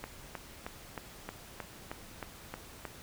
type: click train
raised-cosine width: 0.5 ms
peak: -23 dBFS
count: 10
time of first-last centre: 0.04-2.853 s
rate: 3.2 Hz
effects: pink hiss -51 dBFS RMS until 3.02 s